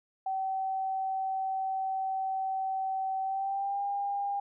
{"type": "tone with pitch glide", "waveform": "sine", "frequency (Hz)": [766, 803.2], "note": ["G5", "G5"], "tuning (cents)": [-40, 42], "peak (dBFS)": -29, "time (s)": [0.26, 4.4], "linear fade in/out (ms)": 5, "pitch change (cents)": 82, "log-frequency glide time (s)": [3.22, 3.82], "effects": []}